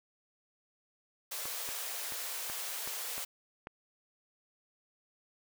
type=high-pass noise; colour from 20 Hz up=white; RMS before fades=-39 dBFS; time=1.31-3.25 s; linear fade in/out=10 ms; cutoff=420 Hz; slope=48 dB/octave
type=clicks; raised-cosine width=0.5 ms; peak=-27 dBFS; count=7; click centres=1.455 / 1.689 / 2.122 / 2.499 / 2.875 / 3.18 / 3.671 s
effects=none